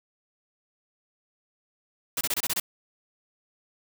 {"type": "noise bursts", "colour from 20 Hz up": "white", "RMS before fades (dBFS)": -27, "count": 7, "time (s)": [2.17, 2.6], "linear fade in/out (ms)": 5, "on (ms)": 40, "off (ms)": 25, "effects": []}